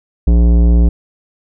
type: tone with tanh clipping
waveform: sine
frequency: 58.27 Hz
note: A#1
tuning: in tune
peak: -8 dBFS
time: 0.27-0.89 s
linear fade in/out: 5 ms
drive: 15 dB
effects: none